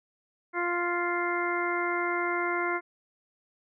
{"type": "harmonic tone", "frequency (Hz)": 349.2, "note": "F4", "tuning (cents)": 0, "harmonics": [1, 2, 3, 4, 5, 6], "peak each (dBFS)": [-31, -35, -33, -33, -39, -33], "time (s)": [0.53, 2.81], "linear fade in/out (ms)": 50, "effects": []}